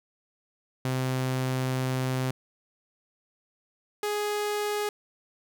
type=tone pair in turn; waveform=sawtooth; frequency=129.6 / 416.4 Hz; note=C3 / G#4; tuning=-16 / +5 cents; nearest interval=octave + minor sixth; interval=2021 cents; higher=second; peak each=-22 / -23 dBFS; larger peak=first; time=0.85-2.31 / 4.03-4.89 s; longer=first; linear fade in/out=2 ms; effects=none